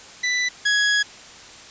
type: tone pair in turn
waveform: sawtooth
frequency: 1985 / 1669.2 Hz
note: B6 / G#6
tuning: +8 / +8 cents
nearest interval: minor third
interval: 300 cents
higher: first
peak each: -16 / -13 dBFS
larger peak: second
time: 0.23-0.49 / 0.65-1.03 s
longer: second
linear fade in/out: 10 ms
effects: white hiss -42 dBFS RMS until 1.7 s + resampled to 16000 Hz